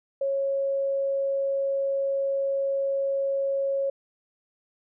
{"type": "tone", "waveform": "sine", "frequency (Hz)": 549, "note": "C#5", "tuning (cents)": -17, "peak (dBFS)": -23, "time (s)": [0.21, 3.9], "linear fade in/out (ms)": 5, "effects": []}